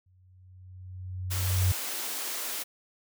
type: tone with exponential growth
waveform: sine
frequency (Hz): 92.1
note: F#2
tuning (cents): -7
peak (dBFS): -20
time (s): 0.06-1.72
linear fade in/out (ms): 5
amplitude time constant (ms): 360
type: high-pass noise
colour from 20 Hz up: white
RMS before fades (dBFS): -34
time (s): 1.3-2.64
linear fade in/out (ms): 20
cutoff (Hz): 250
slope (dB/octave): 24
effects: none